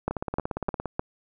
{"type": "two click trains", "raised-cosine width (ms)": 1, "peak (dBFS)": [-15, -11], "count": [14, 4], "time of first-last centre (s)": [[0.11, 0.857], [0.08, 0.995]], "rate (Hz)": [17.4, 3.28], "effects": []}